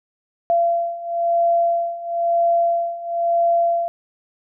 sine beating tone pair, 682 / 683 Hz, F5 / F5, -41 / -39 cents, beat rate 1 Hz, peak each -21 / -18 dBFS, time 0.5-3.88 s, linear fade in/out 0 ms, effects none

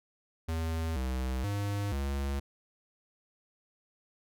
square tone with pitch steps, 81.3 / 64.4 / 101.4 / 69.4 Hz, E2 / C2 / G#2 / C#2, -23 / -27 / -41 / +3 cents, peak -31 dBFS, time 0.48-2.4 s, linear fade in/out 10 ms, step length 480 ms, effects none

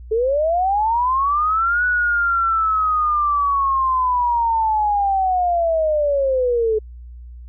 sine linear two-way sweep, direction up then down, 426.2 to 1480 to 426.2 Hz, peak -15 dBFS, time 0.11-6.79 s, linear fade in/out 10 ms, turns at 1.85 s, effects added 60 Hz sine -34 dBFS peak until 7.48 s

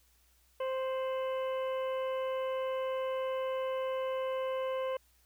harmonic tone with a mistuned harmonic, 523.3 Hz, C5, in tune, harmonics 1 / 2 / 3 / 4 / 5 / 6, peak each -32 / -40 / -51 / -51 / -53 / -51 dBFS, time 0.6-4.97 s, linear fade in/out 5 ms, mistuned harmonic 6, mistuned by -83 cents, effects added 60 Hz sine -68 dBFS peak until 5.25 s + white hiss -69 dBFS RMS until 5.25 s

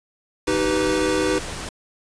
pink noise, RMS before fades -31 dBFS, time 0.47-1.69 s, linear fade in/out 2 ms
square chord, Eb augmented, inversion none, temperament equal with one note detuned, 311.1 / 385.7 / 493.9 Hz, Eb4 / G4 / B4, 0 / -28 / 0 cents, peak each -24 dBFS, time 0.47-1.39 s, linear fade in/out 10 ms
effects resampled to 22050 Hz

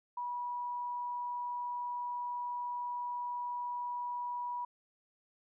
sine tone, 973 Hz, B5, 26 cents flat, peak -35 dBFS, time 0.17-4.65 s, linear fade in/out 5 ms, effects none

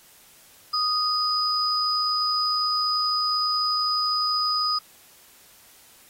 sine tone pair together, 1244.5 / 4978 Hz, D#6 / D#8, 0 / 0 cents, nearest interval 2 octaves, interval 2400 cents, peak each -25 / -23 dBFS, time 0.73-4.79 s, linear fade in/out 10 ms, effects white hiss -53 dBFS RMS until 6.09 s + AAC 48 kbps

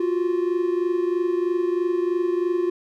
triangle tone pair together, 349.2 / 372.3 Hz, F4 / F#4, 0 / +11 cents, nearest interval minor second, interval 111 cents, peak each -19 / -24 dBFS, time 0-2.7 s, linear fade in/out 5 ms, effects none

